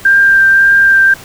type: tone with vibrato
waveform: sine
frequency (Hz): 1585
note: G6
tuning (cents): +19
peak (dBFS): -4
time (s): 0.05-1.14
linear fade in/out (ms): 5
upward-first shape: triangle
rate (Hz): 1.8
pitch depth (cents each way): 13
effects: pink hiss -33 dBFS RMS until 1.24 s